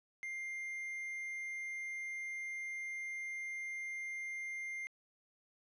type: tone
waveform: triangle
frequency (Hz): 2100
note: C7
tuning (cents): +6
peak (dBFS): -38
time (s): 0.23-4.87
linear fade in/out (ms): 0
effects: resampled to 24000 Hz + 13-bit